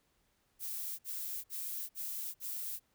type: noise bursts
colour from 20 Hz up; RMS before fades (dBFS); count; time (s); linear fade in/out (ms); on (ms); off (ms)
violet; -40; 5; 0.59-2.798; 50; 400; 52
effects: pink hiss -75 dBFS RMS until 2.94 s